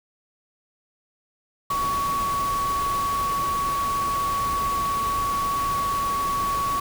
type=tone in noise; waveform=sine; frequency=1123 Hz; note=C#6; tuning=22 cents sharp; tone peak=-22 dBFS; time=1.7-6.8 s; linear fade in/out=5 ms; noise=pink; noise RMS=-33 dBFS; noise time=1.7-6.8 s; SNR=+8 dB; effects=none